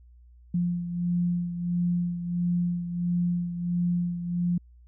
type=beating tone pair; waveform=sine; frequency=174.61 / 176.11 Hz; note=F3 / F3; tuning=0 / +15 cents; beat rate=1.5 Hz; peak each=-25 / -32 dBFS; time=0.54-4.58 s; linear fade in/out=5 ms; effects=added 60 Hz sine -50 dBFS peak until 4.87 s